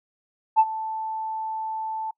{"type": "tone with ADSR envelope", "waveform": "sine", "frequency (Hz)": 880, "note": "A5", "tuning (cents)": 0, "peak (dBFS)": -10, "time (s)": [0.56, 2.11], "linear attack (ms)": 33, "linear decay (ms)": 49, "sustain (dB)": -17, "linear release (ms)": 6, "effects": ["noise-tail reverb RT60 0.1 s tail -24 dB re dry", "tanh soft clip ceiling -7 dBFS"]}